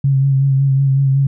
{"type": "tone with vibrato", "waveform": "sine", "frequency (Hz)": 136.3, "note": "C#3", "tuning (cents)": -29, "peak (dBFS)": -10, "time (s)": [0.04, 1.27], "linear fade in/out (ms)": 5, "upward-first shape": "sine", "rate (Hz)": 5.4, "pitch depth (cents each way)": 30, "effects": []}